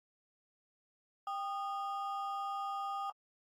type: ring-modulated tone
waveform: triangle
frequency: 1010 Hz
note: B5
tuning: 39 cents sharp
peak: -31 dBFS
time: 1.27-3.1 s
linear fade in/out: 2 ms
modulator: 219 Hz
effects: AAC 48 kbps